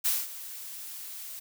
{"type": "noise with ADSR envelope", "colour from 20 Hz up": "blue", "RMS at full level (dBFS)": -25, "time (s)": [0.04, 1.4], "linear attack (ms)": 19, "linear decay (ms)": 210, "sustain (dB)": -16, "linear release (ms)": 13, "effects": []}